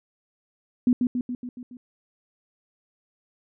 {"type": "tone with echo", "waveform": "sine", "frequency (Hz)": 246.9, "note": "B3", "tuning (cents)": 0, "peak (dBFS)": -15, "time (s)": [0.87, 0.93], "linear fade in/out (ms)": 2, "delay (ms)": 140, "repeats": 6, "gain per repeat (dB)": -4, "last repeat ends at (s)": 1.77, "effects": []}